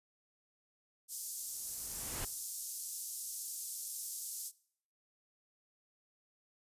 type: band-pass noise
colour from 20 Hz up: white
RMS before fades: -43 dBFS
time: 1.08-4.52 s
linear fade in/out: 50 ms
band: 5700 to 13000 Hz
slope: 24 dB/octave
type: noise with exponential growth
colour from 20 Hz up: pink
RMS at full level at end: -40 dBFS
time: 1.33-2.25 s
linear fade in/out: 5 ms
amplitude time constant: 200 ms
effects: noise-tail reverb RT60 0.6 s tail -21 dB re dry + resampled to 32000 Hz